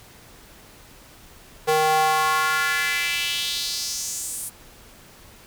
square tone with high-pass filter sweep, 155.8 Hz, D#3, 3 cents sharp, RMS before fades -23 dBFS, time 1.67-4.5 s, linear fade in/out 20 ms, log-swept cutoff 550 to 10000 Hz, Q 2.9, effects pink hiss -48 dBFS RMS until 5.46 s

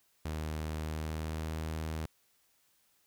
sawtooth tone with pitch glide, 77.78 to 79.19 Hz, D#2 to D#2, 0 to +31 cents, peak -31 dBFS, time 0.25-2.06 s, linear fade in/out 5 ms, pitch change +31 cents, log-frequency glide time 0.77-1.52 s, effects white hiss -71 dBFS RMS until 3.06 s

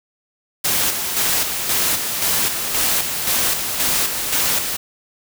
white noise with tremolo, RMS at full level -18 dBFS, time 0.64-4.77 s, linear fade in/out 10 ms, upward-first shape square, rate 1.9 Hz, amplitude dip 45%, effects none

